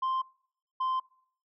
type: tone pair in turn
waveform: sine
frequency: 1046.5 / 1039.3 Hz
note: C6 / C6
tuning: 0 / -12 cents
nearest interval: unison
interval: 12 cents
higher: first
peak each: -24 dBFS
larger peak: neither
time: 0.02-0.22 / 0.8-1 s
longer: neither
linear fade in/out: 10 ms
effects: noise-tail reverb RT60 0.6 s tail -25 dB re dry + tanh soft clip ceiling -26 dBFS